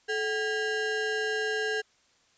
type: ring-modulated tone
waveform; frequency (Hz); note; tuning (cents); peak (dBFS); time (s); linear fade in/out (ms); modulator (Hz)
square; 597; D5; +28; -25; 0.08-1.82; 20; 1030
effects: white hiss -65 dBFS RMS until 2.37 s + resampled to 16000 Hz